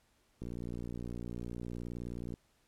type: click train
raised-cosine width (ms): 3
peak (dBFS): -29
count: 115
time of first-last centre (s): 0.42-2.339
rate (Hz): 59.4
effects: pink hiss -72 dBFS RMS until 2.67 s + low-pass 12000 Hz 12 dB/octave